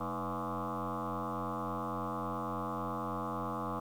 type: tone with frequency modulation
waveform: sine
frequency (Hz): 670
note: E5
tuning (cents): +28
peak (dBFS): -33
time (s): 0-3.8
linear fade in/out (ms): 10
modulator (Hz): 89.1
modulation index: 6.4
effects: tanh soft clip ceiling -30 dBFS + 10-bit